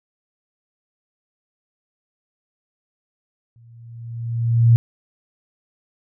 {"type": "tone with exponential growth", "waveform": "sine", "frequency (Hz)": 116.54, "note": "A#2", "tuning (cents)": 0, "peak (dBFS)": -7, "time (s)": [3.56, 4.76], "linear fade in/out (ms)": 0, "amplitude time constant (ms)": 260, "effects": []}